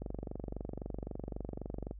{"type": "click train", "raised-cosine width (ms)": 2, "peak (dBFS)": -26, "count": 46, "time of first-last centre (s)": [0.02, 1.911], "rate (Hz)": 23.8, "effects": ["noise-tail reverb RT60 0.1 s tail -26 dB re dry", "added 50 Hz sine -45 dBFS peak until 1.99 s"]}